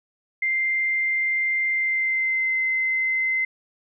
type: tone with pitch glide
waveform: sine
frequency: 2093 to 2063 Hz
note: C7 to C7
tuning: 0 to -25 cents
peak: -20 dBFS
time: 0.42-3.45 s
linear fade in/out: 5 ms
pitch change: -25 cents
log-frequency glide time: 1.68-2.63 s
effects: none